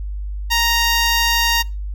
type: tone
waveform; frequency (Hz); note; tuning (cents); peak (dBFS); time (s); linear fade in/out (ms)
10% pulse; 932.3; A#5; 0; -6; 0.5-1.63; 20
effects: noise-tail reverb RT60 0.3 s tail -26 dB re dry + added 50 Hz sine -23 dBFS peak until 1.94 s